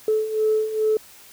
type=beating tone pair; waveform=sine; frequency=431.9 / 434.3 Hz; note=A4 / A4; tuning=-32 / -23 cents; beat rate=2.4 Hz; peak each=-24 / -19 dBFS; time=0.08-0.97 s; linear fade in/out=2 ms; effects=tanh soft clip ceiling -11 dBFS + white hiss -47 dBFS RMS until 1.32 s